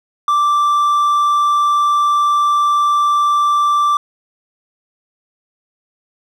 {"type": "tone", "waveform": "triangle", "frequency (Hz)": 1173, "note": "D6", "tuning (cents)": -2, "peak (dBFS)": -9, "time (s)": [0.28, 3.97], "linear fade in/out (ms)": 2, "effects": []}